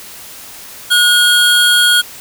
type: tone pair together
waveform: square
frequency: 1451 / 3257 Hz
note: F#6 / G#7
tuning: -34 / -34 cents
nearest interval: octave + major second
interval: 1400 cents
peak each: -11 dBFS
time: 0.9-2.02 s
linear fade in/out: 20 ms
effects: white hiss -33 dBFS RMS until 2.2 s